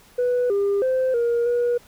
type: tone with pitch steps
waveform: sine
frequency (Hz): 493 / 401 / 518 / 471.8 / 481.5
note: B4 / G4 / C5 / A#4 / B4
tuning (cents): -3 / +39 / -17 / +21 / -44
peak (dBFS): -16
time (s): 0.18-1.78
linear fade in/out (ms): 10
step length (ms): 320
effects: tanh soft clip ceiling -16 dBFS + pink hiss -52 dBFS RMS until 1.87 s